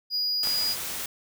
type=tone; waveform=triangle; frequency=4900 Hz; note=D#8; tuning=27 cents flat; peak=-23 dBFS; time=0.1-0.76 s; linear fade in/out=50 ms
type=noise; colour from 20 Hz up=white; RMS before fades=-33 dBFS; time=0.43-1.06 s; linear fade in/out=2 ms
type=click; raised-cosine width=0.5 ms; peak=-21 dBFS; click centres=0.472 s
effects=none